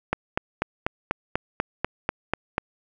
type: click train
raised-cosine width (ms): 0.5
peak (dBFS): -7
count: 11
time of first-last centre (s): 0.13-2.581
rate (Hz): 4.08
effects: none